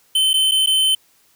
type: tone with dropouts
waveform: square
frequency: 3071 Hz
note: G7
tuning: 36 cents flat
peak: -14 dBFS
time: 0.15-0.95 s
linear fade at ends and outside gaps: 5 ms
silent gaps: 0.333-0.339 / 0.513-0.518 / 0.662-0.671 s
effects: white hiss -57 dBFS RMS until 1.35 s